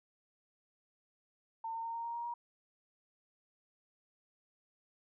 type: tone with pitch steps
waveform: sine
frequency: 904 / 911.3 / 918.7 / 926.2 / 933.7 / 941.3 / 948.9 Hz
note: A5 / A#5 / A#5 / A#5 / A#5 / A#5 / A#5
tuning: +47 / -39 / -25 / -11 / +3 / +17 / +31 cents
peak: -37 dBFS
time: 1.64-2.34 s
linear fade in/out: 5 ms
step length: 100 ms
effects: none